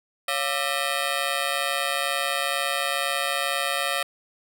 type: ring-modulated tone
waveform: 10% pulse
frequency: 628 Hz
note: D#5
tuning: 16 cents sharp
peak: -12 dBFS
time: 0.28-4.03 s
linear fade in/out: 5 ms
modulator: 71.1 Hz
effects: none